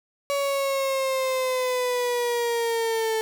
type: linear sweep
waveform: 35% pulse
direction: down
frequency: 564 to 440 Hz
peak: -21 dBFS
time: 0.3-3.21 s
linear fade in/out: 0 ms
effects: none